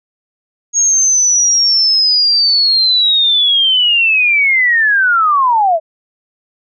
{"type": "linear sweep", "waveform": "sine", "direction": "down", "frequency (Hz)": [6610, 619], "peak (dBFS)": -8, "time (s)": [0.73, 5.8], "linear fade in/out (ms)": 50, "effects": []}